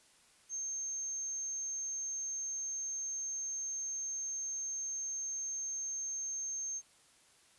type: tone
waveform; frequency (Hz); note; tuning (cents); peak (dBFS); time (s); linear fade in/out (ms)
sine; 6370; G8; +27; -36; 0.49-6.82; 50
effects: white hiss -65 dBFS RMS until 7.58 s + resampled to 24000 Hz